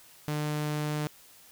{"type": "tone", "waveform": "sawtooth", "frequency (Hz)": 150.2, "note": "D3", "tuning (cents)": 39, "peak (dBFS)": -25, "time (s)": [0.28, 1.07], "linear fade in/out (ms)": 0, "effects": ["white hiss -55 dBFS RMS until 1.51 s"]}